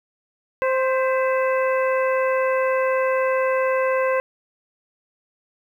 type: harmonic tone with a mistuned harmonic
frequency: 523 Hz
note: C5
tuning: 1 cent flat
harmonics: 1 / 2 / 3 / 4 / 5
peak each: -19 / -25 / -29 / -31 / -33 dBFS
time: 0.62-4.2 s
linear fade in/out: 0 ms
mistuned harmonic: 4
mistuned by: -64 cents
effects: 9-bit